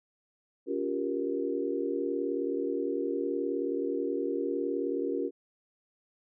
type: chord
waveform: sine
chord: G half-diminished seventh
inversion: second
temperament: just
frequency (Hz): 282.2 / 352.8 / 392 / 470.4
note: Db4 / F4 / G4 / Bb4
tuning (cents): +31 / +18 / 0 / +16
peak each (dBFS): -34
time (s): 0.66-5.31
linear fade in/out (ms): 50
effects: none